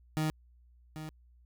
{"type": "tone with echo", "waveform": "30% pulse", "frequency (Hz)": 155.56, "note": "D#3", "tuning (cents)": 0, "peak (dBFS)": -26, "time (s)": [0.17, 0.3], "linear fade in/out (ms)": 0, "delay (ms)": 790, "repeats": 1, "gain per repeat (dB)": -11, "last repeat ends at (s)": 1.09, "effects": ["added 60 Hz sine -58 dBFS peak until 1.45 s"]}